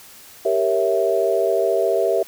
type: chord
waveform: sine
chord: G diminished seventh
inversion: none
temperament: equal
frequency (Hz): 392 / 466.2 / 554.4 / 659.3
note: G4 / Bb4 / Db5 / Fb5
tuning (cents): 0 / 0 / 0 / 0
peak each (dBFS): -21 / -22 / -24 / -20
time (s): 0.45-2.23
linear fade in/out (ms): 5
effects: white hiss -44 dBFS RMS until 2.27 s